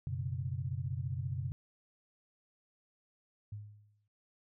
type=chord; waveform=sine; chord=F# suspended fourth; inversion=none; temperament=equal; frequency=92.5 / 123.47 / 138.59 Hz; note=F#2 / B2 / C#3; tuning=0 / 0 / 0 cents; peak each=-39 / -38 / -39 dBFS; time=0.07-1.52 s; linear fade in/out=0 ms
type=tone with exponential decay; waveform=sine; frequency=104.3 Hz; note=G#2; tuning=8 cents sharp; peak=-38 dBFS; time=3.52-4.08 s; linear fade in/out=5 ms; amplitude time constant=120 ms
effects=none